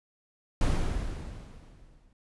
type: noise with exponential decay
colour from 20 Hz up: brown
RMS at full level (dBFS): -22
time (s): 0.61-2.13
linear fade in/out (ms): 2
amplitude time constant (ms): 330
effects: resampled to 24000 Hz